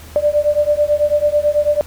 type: beating tone pair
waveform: sine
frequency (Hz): 587.3 / 596.4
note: D5 / D5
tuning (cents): 0 / +27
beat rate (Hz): 9.1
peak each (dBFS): -15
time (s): 0.16-1.81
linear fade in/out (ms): 0
effects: added 78 Hz sine -36 dBFS peak until 1.86 s + pink hiss -40 dBFS RMS until 1.86 s